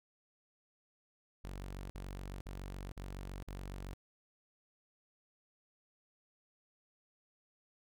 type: tone bursts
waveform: sawtooth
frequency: 47.23 Hz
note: F#1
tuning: 36 cents sharp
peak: -39 dBFS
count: 5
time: 1.44-3.936 s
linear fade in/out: 0 ms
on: 460 ms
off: 49 ms
effects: none